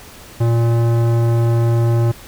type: tone with tanh clipping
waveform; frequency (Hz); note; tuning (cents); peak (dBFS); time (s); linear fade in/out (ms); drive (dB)
sine; 116.54; A#2; 0; -14; 0.4-2.12; 10; 17
effects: pink hiss -39 dBFS RMS until 2.27 s